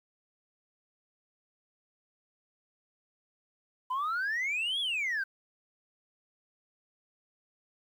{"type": "exponential two-way sweep", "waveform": "sine", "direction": "up then down", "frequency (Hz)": [987.8, 3446, 1510], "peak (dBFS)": -27, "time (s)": [3.9, 5.24], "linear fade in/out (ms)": 10, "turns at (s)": 4.8, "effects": ["tanh soft clip ceiling -27 dBFS", "10-bit"]}